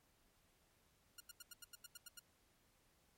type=tone bursts; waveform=5% pulse; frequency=1419 Hz; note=F6; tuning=27 cents sharp; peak=-39 dBFS; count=10; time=1.18-2.194 s; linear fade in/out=5 ms; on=24 ms; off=86 ms; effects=pink hiss -75 dBFS RMS until 3.17 s + MP3 64 kbps